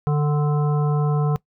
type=harmonic tone with a mistuned harmonic; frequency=148.1 Hz; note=D3; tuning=15 cents sharp; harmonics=1 / 3 / 5 / 7 / 9; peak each=-17 / -27 / -31 / -34 / -36 dBFS; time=0.07-1.36 s; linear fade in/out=0 ms; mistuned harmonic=9; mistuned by=-29 cents; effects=noise-tail reverb RT60 0.1 s tail -21 dB re dry